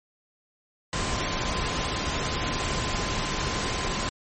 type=tone in noise; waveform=sine; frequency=1033 Hz; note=C6; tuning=22 cents flat; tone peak=-36 dBFS; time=0.93-4.09 s; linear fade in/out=0 ms; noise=pink; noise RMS=-28 dBFS; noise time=0.93-4.09 s; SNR=-11 dB; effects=MP3 32 kbps